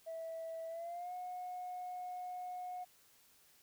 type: tone with pitch glide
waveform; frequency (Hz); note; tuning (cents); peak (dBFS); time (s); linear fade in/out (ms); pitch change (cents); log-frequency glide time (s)
sine; 654 to 725.7; E5 to F#5; -14 to -34; -40; 0.06-2.85; 20; +180; 0.68-1.13
effects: tanh soft clip ceiling -38 dBFS + white hiss -67 dBFS RMS until 3.62 s